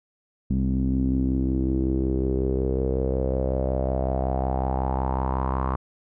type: tone with low-pass filter sweep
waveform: sawtooth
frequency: 65.41 Hz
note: C2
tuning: in tune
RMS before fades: -24 dBFS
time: 0.5-5.76 s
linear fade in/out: 5 ms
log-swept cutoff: 220 to 1100 Hz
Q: 5.3
effects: none